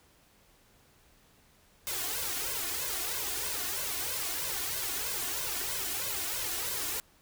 white noise with flanger, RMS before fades -34 dBFS, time 1.87-7 s, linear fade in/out 0 ms, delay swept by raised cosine 1.9 to 2.82 ms, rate 3.1 Hz, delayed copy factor +1, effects pink hiss -63 dBFS RMS until 7.21 s

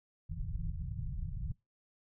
pink low-pass noise, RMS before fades -38 dBFS, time 0.29-1.52 s, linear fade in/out 5 ms, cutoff 170 Hz, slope 96 dB/octave, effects noise-tail reverb RT60 0.2 s tail -22 dB re dry

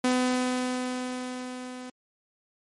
sawtooth tone with level ramp, 252.2 Hz, B3, 36 cents sharp, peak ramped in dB -17 to -34 dBFS, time 0.04-1.9 s, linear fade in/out 5 ms, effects MP3 48 kbps

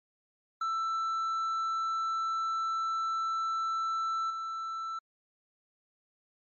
triangle tone with level steps, 1329 Hz, E6, 14 cents sharp, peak -27 / -32 dBFS, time 0.61-4.99 s, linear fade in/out 5 ms, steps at 4.3 s, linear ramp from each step 5 ms, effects MP3 32 kbps

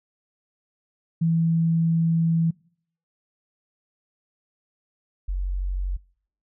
sine tone pair in turn, 164.81 / 46.25 Hz, E3 / F#1, 0 / 0 cents, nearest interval octave + minor seventh, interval 2200 cents, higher first, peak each -18 / -23 dBFS, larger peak first, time 1.21-2.51 / 5.28-5.97 s, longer first, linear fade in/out 10 ms, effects noise-tail reverb RT60 0.6 s tail -25 dB re dry

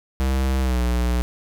square tone with pitch glide, 65.8 to 60.69 Hz, C2 to B1, +10 to -30 cents, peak -19 dBFS, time 0.2-1.22 s, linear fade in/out 0 ms, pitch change -140 cents, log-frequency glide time 0.6-0.82 s, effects none

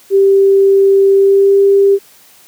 sine tone with pitch glide, 392 to 396.3 Hz, G4 to G4, 0 to +19 cents, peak -5 dBFS, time 0.1-1.99 s, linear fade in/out 50 ms, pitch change +19 cents, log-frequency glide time 1.14-1.59 s, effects white hiss -44 dBFS RMS until 2.47 s + high-pass 100 Hz 12 dB/octave

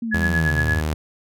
sine linear sweep, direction down, 236.4 to 87.31 Hz, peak -23 dBFS, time 0.02-0.81 s, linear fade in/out 5 ms
sine tone with tremolo, 1692 Hz, G#6, 32 cents sharp, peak -18 dBFS, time 0.11-0.81 s, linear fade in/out 20 ms, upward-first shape sine, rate 8.7 Hz, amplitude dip 75%
sawtooth tone with pitch glide, 82.41 to 77.34 Hz, E2 to D#2, 0 to -10 cents, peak -17 dBFS, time 0.14-0.94 s, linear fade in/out 5 ms, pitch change -110 cents, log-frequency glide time 0.32-0.57 s
effects none

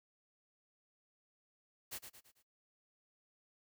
white noise with echo, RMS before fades -44 dBFS, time 1.91-1.99 s, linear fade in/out 20 ms, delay 110 ms, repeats 4, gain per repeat -7 dB, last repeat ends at 2.43 s, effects noise-tail reverb RT60 0.1 s tail -18 dB re dry

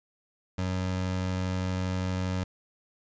25% pulse tone, 92.5 Hz, F#2, in tune, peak -24 dBFS, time 0.58-2.44 s, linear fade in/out 5 ms, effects resampled to 16000 Hz

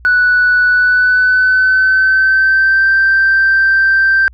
sine tone with pitch glide, 1480 to 1566.2 Hz, F#6 to G6, 0 to -2 cents, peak -6 dBFS, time 0.05-4.28 s, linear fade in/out 0 ms, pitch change +98 cents, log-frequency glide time 0.68-2.88 s, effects tanh soft clip ceiling -4 dBFS + added 60 Hz sine -36 dBFS peak until 4.33 s

